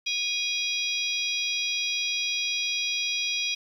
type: harmonic tone with a mistuned harmonic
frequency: 822 Hz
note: G#5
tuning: 18 cents flat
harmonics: 3 / 4 / 5 / 6 / 7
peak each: -29 / -31 / -33 / -35 / -36 dBFS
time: 0.06-3.55 s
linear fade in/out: 10 ms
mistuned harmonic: 5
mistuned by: -100 cents
effects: 9-bit